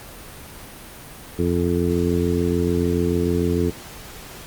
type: harmonic tone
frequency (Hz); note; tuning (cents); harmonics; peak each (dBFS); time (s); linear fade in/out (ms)
86.8; F2; -10; 1 / 2 / 3 / 4 / 5; -24 / -24 / -24 / -24 / -24; 1.38-3.71; 20
effects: pink hiss -39 dBFS RMS until 4.46 s + Opus 32 kbps